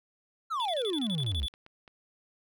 triangle exponential sweep, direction down, 1394 to 59.4 Hz, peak -27 dBFS, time 0.5-1.47 s, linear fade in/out 20 ms
triangle tone bursts, 3451 Hz, A7, 34 cents flat, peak -31 dBFS, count 11, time 0.6-1.483 s, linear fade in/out 0 ms, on 53 ms, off 30 ms
clicks, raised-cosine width 0.3 ms, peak -35 dBFS, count 7, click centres 1.203 / 1.245 / 1.322 / 1.419 / 1.539 / 1.664 / 1.878 s
effects none

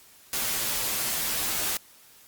white noise with comb filter, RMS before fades -28 dBFS, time 0.33-1.77 s, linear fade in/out 2 ms, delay 11 ms, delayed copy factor -0.65, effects white hiss -54 dBFS RMS until 2.27 s + Opus 48 kbps

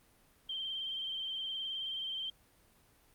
sine tone with vibrato, 3136 Hz, G7, in tune, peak -36 dBFS, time 0.49-2.3 s, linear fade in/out 5 ms, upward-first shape sine, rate 19 Hz, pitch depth 37 cents each way, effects pink hiss -66 dBFS RMS until 3.14 s + Opus 32 kbps

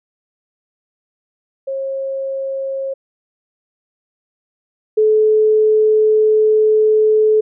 sine tone pair in turn, 540 / 431.5 Hz, C#5 / A4, -45 / -34 cents, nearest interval major third, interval 389 cents, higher first, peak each -19 / -9 dBFS, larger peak second, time 1.67-2.94 / 4.97-7.41 s, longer second, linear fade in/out 10 ms, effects none

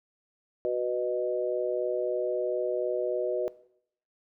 sine chord, B major, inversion second, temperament equal with one note detuned, 370 / 493.9 / 616.9 Hz, F#4 / B4 / D#5, 0 / 0 / -15 cents, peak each -30 dBFS, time 0.65-3.48 s, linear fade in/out 0 ms, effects noise-tail reverb RT60 0.7 s tail -20 dB re dry

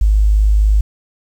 sine tone, 51.91 Hz, G#1, in tune, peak -8 dBFS, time 0.01-0.81 s, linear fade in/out 5 ms, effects 7-bit

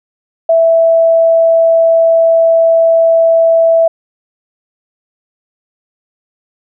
sine tone, 659.3 Hz, E5, in tune, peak -5 dBFS, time 0.49-3.88 s, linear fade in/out 5 ms, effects none

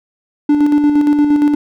triangle tone with tremolo, 293.7 Hz, D4, in tune, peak -5 dBFS, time 0.49-1.55 s, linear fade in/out 5 ms, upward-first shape square, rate 8.6 Hz, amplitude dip 40%, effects none

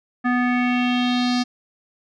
square tone with low-pass filter sweep, 246.9 Hz, B3, in tune, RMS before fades -20 dBFS, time 0.24-1.44 s, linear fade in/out 20 ms, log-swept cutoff 1600 to 5000 Hz, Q 3.5, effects none

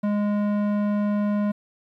square tone with low-pass filter, 206.6 Hz, G#3, 9 cents flat, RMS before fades -23 dBFS, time 0.03-1.52 s, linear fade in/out 10 ms, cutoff 1200 Hz, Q 0.59, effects 10-bit

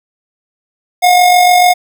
square tone with amplitude modulation, 719 Hz, F#5, 50 cents flat, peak -4 dBFS, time 1.02-1.74 s, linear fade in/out 20 ms, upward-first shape sine, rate 46.9 Hz, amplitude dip 40%, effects none

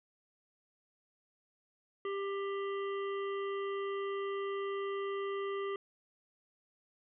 harmonic tone with a mistuned harmonic, 395.8 Hz, G4, 17 cents sharp, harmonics 1 / 3 / 5 / 7 / 8, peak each -35 / -42 / -48 / -55 / -54 dBFS, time 2.05-5.76 s, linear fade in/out 2 ms, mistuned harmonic 8, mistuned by -21 cents, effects none

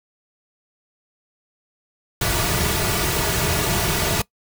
pink noise with comb filter, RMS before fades -21 dBFS, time 2.21-4.22 s, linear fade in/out 5 ms, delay 3.8 ms, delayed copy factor -0.65, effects noise-tail reverb RT60 0.1 s tail -21 dB re dry

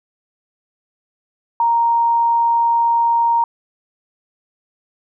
sine tone, 932.3 Hz, A#5, in tune, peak -12 dBFS, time 1.6-3.44 s, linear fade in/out 2 ms, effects none

